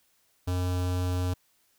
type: tone with notch filter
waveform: square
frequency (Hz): 90.3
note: F#2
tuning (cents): -42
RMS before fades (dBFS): -28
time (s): 0.47-1.34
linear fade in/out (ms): 10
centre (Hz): 2000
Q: 2
effects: white hiss -68 dBFS RMS until 1.78 s